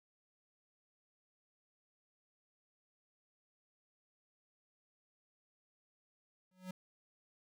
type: tone with exponential growth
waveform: square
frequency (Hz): 184.7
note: F#3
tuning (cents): -3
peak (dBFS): -40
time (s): 6.51-6.71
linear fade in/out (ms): 5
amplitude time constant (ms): 42
effects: none